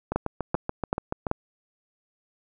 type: two click trains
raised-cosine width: 1 ms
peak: -13 / -9 dBFS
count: 9 / 4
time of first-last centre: 0.12-1.268 / 0.16-1.314 s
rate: 6.97 / 2.6 Hz
effects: none